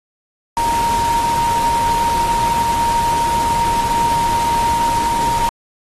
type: tone in noise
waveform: sine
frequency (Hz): 932.3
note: A#5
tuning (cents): 0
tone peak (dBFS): -14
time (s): 0.57-5.49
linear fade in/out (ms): 0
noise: pink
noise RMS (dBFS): -25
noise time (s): 0.57-5.49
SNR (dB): +8
effects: AAC 32 kbps